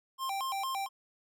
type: tone with vibrato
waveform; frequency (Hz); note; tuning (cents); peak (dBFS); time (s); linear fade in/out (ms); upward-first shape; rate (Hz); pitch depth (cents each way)
square; 911; A#5; -40; -33; 0.18-0.89; 50; square; 4.4; 260
effects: none